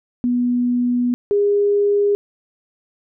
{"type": "tone pair in turn", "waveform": "sine", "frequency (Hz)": [244.7, 407.6], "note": ["B3", "G#4"], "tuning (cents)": [-16, -32], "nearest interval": "major sixth", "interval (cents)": 884, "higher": "second", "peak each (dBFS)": [-15, -13], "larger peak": "second", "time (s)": [[0.24, 1.14], [1.31, 2.15]], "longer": "first", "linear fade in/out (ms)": 0, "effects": []}